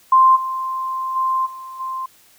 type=tone with level steps; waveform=sine; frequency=1046.5 Hz; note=C6; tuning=in tune; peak=-8 / -21 / -16 / -31 / -23 dBFS; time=0.12-2.06 s; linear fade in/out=5 ms; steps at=0.35 / 1.15 / 1.45 / 1.79 s; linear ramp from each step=20 ms; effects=white hiss -52 dBFS RMS until 2.38 s